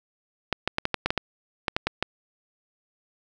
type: clicks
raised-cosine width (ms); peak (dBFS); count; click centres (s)
0.3; -7; 12; 0.527 / 0.676 / 0.784 / 0.854 / 0.943 / 1.06 / 1.105 / 1.177 / 1.682 / 1.765 / 1.87 / 2.026
effects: none